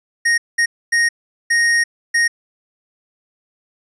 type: tone bursts at uneven times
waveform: square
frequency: 1864.7 Hz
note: A#6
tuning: in tune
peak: -13 dBFS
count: 5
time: 0.25-0.38 / 0.58-0.66 / 0.92-1.09 / 1.5-1.84 / 2.14-2.28 s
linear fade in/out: 10 ms
effects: resampled to 22050 Hz